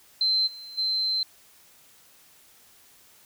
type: tone with level steps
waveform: sine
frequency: 4100 Hz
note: C8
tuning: 36 cents flat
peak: -20 / -39 / -23 dBFS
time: 0.21-1.23 s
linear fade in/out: 2 ms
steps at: 0.46 / 0.77 s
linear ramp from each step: 20 ms
effects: white hiss -56 dBFS RMS until 3.25 s